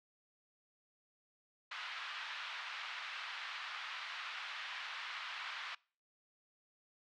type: band-pass noise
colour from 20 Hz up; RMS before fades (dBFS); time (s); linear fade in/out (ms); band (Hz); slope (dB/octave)
pink; -45; 1.71-5.75; 5; 1100 to 3800; 24
effects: noise-tail reverb RT60 0.4 s tail -24 dB re dry